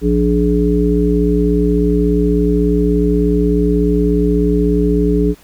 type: harmonic tone with a mistuned harmonic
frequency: 58.27 Hz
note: A#1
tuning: in tune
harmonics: 1 / 3 / 5 / 7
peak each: -16 / -16 / -16 / -16 dBFS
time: 0.01-5.35 s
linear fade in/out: 50 ms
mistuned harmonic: 7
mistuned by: +53 cents
effects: pink hiss -46 dBFS RMS until 5.43 s